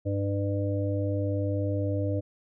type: harmonic tone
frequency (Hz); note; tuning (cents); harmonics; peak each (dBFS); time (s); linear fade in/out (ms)
99.9; G2; +33; 1 / 3 / 5 / 6; -27 / -32 / -34 / -35; 0.05-2.21; 20
effects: none

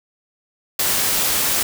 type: noise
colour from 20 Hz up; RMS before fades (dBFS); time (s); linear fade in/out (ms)
white; -19; 0.79-1.63; 5
effects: none

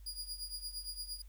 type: tone with tremolo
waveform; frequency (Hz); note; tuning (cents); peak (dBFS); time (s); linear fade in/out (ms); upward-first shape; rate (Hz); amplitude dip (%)
sawtooth; 4869; D#8; -38; -35; 0.06-1.22; 5; triangle; 8.7; 85
effects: added 50 Hz sine -50 dBFS peak until 1.28 s + white hiss -70 dBFS RMS until 1.28 s

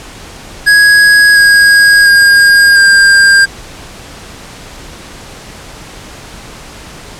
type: tone with pitch steps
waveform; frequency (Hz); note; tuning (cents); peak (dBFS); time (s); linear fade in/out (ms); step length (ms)
square; 1661.2 / 1640.2 / 1619.5 / 1599.1; G#6 / G#6 / G#6 / G6; 0 / -22 / -44 / +34; -3; 0.66-3.46; 20; 700
effects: pink hiss -30 dBFS RMS until 7.19 s + low-pass 9000 Hz 12 dB/octave

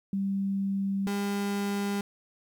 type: tone pair in turn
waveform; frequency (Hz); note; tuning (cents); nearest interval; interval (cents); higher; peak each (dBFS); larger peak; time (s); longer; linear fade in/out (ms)
sine / 35% pulse; 196 / 201.3; G3 / G3; 0 / +46; unison; 46; second; -26; neither; 0.13-1.07 / 1.07-2.01; neither; 2
effects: 11-bit

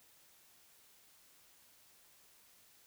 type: silence
effects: white hiss -65 dBFS RMS until 2.86 s

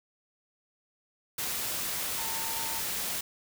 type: tone in noise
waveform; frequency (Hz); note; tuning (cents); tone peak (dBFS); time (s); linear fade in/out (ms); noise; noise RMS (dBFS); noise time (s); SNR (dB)
sine; 905; A5; +48; -40; 2.18-2.8; 5; white; -33; 1.38-3.21; -10
effects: none

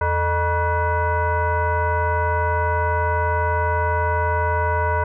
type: tone with frequency modulation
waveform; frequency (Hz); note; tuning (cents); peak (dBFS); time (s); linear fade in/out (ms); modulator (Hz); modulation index
sine; 440; A4; 0; -17; 0.01-5.04; 5; 524; 1.9
effects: none

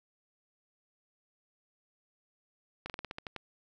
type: slowing click train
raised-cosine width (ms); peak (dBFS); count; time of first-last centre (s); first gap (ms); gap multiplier
0.3; -23; 9; 2.86-3.363; 38; 1.14
effects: none

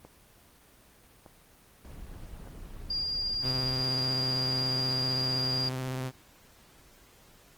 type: click train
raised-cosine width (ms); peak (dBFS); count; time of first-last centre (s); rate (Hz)
1; -34; 4; 0.05-3.686; 0.825
type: noise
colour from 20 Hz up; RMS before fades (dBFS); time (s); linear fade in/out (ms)
brown; -43; 1.84-3.82; 10
type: tone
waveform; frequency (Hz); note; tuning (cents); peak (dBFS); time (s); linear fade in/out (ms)
sine; 4805; D8; +39; -28; 2.9-5.69; 5
type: tone with vibrato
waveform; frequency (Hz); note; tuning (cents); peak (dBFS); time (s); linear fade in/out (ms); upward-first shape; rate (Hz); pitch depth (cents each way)
sawtooth; 129.6; C3; -16; -28; 3.41-6.12; 50; sine; 16; 24
effects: pink hiss -58 dBFS RMS until 7.57 s + Opus 24 kbps

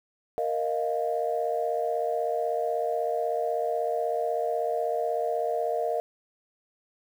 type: chord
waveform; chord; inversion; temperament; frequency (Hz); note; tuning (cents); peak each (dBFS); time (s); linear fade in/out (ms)
sine; Bb suspended fourth; none; equal; 466.2 / 622.3 / 698.5; Bb4 / Eb5 / F5; 0 / 0 / 0; -29; 0.38-6; 0
effects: tanh soft clip ceiling -15 dBFS + 9-bit

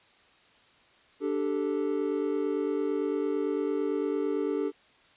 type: chord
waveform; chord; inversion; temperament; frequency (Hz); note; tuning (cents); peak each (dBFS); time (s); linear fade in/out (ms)
triangle; D suspended fourth; none; just; 293.7 / 391.6 / 440.5; D4 / G4 / A4; 0 / -2 / +2; -29; 1.2-4.72; 50
effects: white hiss -60 dBFS RMS until 5.16 s + resampled to 8000 Hz

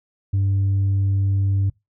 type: tone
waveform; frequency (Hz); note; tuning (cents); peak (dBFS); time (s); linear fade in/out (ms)
sine; 98; G2; 0; -14; 0.33-1.7; 10
effects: noise-tail reverb RT60 0.2 s tail -24 dB re dry + tanh soft clip ceiling -15 dBFS

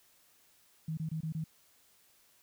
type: tone bursts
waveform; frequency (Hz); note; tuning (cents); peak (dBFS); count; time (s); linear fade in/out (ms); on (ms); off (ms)
sine; 158.9; D#3; +37; -33; 5; 0.88-1.441; 5; 93; 24
effects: white hiss -66 dBFS RMS until 2.42 s

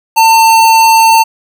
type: tone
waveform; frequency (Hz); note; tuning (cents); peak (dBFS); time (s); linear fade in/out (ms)
square; 899; A5; +37; -4; 0.16-1.24; 20
effects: none

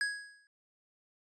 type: tone with exponential decay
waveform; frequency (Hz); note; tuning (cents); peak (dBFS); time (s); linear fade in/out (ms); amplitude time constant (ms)
square; 1661.2; G#6; 0; -28; 0.01-0.47; 1; 100
effects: resampled to 24000 Hz

